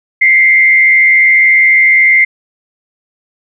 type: tone with frequency modulation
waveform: sine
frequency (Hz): 2093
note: C7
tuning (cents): 0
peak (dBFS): -4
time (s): 0.21-2.25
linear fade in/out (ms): 10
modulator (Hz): 94.2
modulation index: 0.7
effects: none